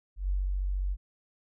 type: tone with ADSR envelope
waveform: sine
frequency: 47.22 Hz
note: F#1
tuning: 36 cents sharp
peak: -25 dBFS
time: 0.16-0.97 s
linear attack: 130 ms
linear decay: 200 ms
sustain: -2 dB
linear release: 47 ms
effects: none